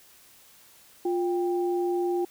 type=tone pair together; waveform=sine; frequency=351.9 / 790 Hz; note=F4 / G5; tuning=+13 / +13 cents; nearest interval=octave + major second; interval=1400 cents; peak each=-24 / -33 dBFS; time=1.05-2.25 s; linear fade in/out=5 ms; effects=white hiss -55 dBFS RMS until 2.3 s